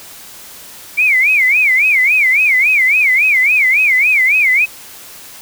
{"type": "tone with vibrato", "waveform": "sine", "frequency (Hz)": 2260, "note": "C#7", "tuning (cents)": 33, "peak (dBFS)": -8, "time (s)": [0.97, 4.66], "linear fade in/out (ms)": 20, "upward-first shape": "sine", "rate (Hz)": 3.6, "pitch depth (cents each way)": 210, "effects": ["white hiss -35 dBFS RMS until 5.41 s"]}